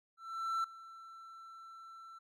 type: tone with ADSR envelope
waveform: triangle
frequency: 1338 Hz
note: E6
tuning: 25 cents sharp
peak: -29 dBFS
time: 0.17-2.19 s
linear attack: 470 ms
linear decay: 4 ms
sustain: -19 dB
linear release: 12 ms
effects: none